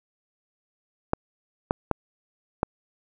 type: clicks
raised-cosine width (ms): 1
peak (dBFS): -7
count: 4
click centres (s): 1.134 / 1.709 / 1.913 / 2.631
effects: none